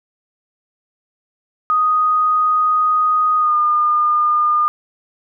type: tone with pitch glide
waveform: sine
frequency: 1244.5 to 1212.6 Hz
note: D#6 to D#6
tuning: 0 to -45 cents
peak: -12 dBFS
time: 1.7-4.68 s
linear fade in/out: 0 ms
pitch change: -45 cents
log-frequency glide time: 3.37-3.56 s
effects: none